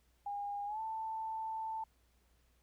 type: tone with pitch glide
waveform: sine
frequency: 812 to 885.5 Hz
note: G#5 to A5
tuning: -39 to +11 cents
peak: -37 dBFS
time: 0.26-1.84 s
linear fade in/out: 5 ms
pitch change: +150 cents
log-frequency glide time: 0.66-0.8 s
effects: added 60 Hz sine -70 dBFS peak until 2.62 s + pink hiss -75 dBFS RMS until 2.62 s